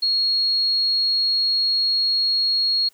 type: tone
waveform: sine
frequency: 4300 Hz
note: C8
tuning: 47 cents sharp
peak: -17 dBFS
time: 0.02-2.89 s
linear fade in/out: 10 ms
effects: white hiss -58 dBFS RMS until 2.93 s

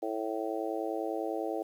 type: harmonic tone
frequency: 110 Hz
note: A2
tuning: in tune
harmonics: 3 / 4 / 5 / 6 / 7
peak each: -36 / -37 / -38 / -39 / -39 dBFS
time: 0.02-1.63 s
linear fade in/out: 10 ms
effects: 10-bit

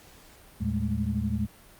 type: tone cluster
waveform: sine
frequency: 79.7 / 113.4 / 203.1 / 215.2 Hz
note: D#2 / A#2 / G#3 / A3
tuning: +42 / -47 / -38 / -38 cents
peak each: -31 dBFS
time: 0.6-1.47 s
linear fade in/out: 20 ms
effects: pink hiss -53 dBFS RMS until 1.79 s + Opus 48 kbps

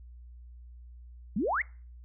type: exponential sweep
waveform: sine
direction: up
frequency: 174.61 to 2275 Hz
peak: -26 dBFS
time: 1.36-1.62 s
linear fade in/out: 5 ms
effects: noise-tail reverb RT60 0.4 s tail -25 dB re dry + added 60 Hz sine -46 dBFS peak until 2.04 s

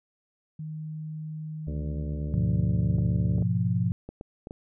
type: tone with pitch glide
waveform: sine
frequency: 155.56 to 148.88 Hz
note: D#3 to D3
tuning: 0 to +24 cents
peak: -33 dBFS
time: 0.59-3.07 s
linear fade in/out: 5 ms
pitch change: -76 cents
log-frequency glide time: 2.03-2.77 s
type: harmonic tone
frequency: 73.2 Hz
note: D2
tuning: 5 cents flat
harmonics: 1 / 2 / 3 / 4 / 5 / 6 / 7 / 8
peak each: -31 / -41 / -40 / -42 / -48 / -47 / -52 / -48 dBFS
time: 1.67-3.43 s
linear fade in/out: 5 ms
type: chord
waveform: sine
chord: F diminished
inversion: first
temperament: equal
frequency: 103.83 / 123.47 / 174.61 Hz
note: Ab2 / Cb3 / F3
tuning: 0 / 0 / 0 cents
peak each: -27 dBFS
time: 2.34-3.92 s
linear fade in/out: 0 ms
type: clicks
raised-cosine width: 2 ms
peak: -25 dBFS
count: 7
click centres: 2.985 / 3.383 / 3.424 / 4.09 / 4.211 / 4.471 / 4.509 s
effects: none

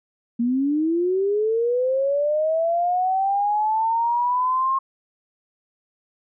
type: linear sweep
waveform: sine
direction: up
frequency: 229.8 to 1077 Hz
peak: -18 dBFS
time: 0.39-4.79 s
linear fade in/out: 10 ms
effects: none

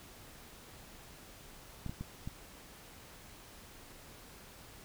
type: clicks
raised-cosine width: 5 ms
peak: -27 dBFS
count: 4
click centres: 1.863 / 1.895 / 2.01 / 2.275 s
effects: pink hiss -54 dBFS RMS until 4.84 s

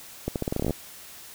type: accelerating click train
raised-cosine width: 2 ms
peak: -13 dBFS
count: 13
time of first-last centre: 0.28-0.707 s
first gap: 78 ms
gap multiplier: 0.84
effects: white hiss -45 dBFS RMS until 1.34 s

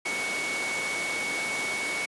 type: tone in noise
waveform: sine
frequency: 2224 Hz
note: C#7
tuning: 5 cents sharp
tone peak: -29 dBFS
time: 0.05-2.06 s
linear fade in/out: 10 ms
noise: pink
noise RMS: -32 dBFS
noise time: 0.05-2.06 s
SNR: 0 dB
effects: high-pass 300 Hz 12 dB/octave + resampled to 24000 Hz

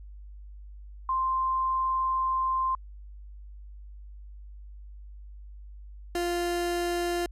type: tone pair in turn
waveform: sine / 30% pulse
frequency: 1046.5 / 348.4 Hz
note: C6 / F4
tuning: 0 / -4 cents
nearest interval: octave + perfect fifth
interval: 1904 cents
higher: first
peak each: -24 dBFS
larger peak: neither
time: 1.09-2.75 / 6.15-7.26 s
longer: first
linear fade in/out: 2 ms
effects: added 50 Hz sine -42 dBFS peak until 7.31 s + resampled to 32000 Hz

